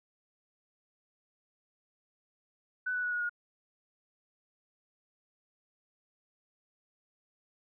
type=tone with pitch steps; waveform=sine; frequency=1497 / 1481.5 / 1466.2 / 1451 / 1436 Hz; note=F#6 / F#6 / F#6 / F#6 / F6; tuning=+20 / +2 / -16 / -34 / +48 cents; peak=-30 dBFS; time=2.86-3.295 s; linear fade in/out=10 ms; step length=87 ms; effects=none